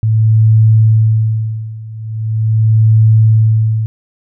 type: tone with tremolo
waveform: sine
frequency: 110.2 Hz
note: A2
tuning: 3 cents sharp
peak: -4 dBFS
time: 0.03-3.86 s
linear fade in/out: 0 ms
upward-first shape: sine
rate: 0.41 Hz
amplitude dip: 90%
effects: none